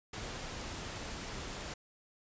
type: noise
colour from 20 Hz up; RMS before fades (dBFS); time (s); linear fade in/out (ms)
pink; -42; 0.13-1.74; 5
effects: resampled to 16000 Hz